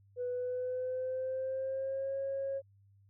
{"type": "tone with pitch glide", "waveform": "sine", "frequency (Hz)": [493.9, 544.9], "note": ["B4", "C#5"], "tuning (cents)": [0, -30], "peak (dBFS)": -32, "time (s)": [0.16, 2.62], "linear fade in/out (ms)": 50, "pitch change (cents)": 170, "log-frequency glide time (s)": [0.29, 2.17], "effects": ["tanh soft clip ceiling -29 dBFS", "added 99 Hz sine -61 dBFS peak until 3.09 s"]}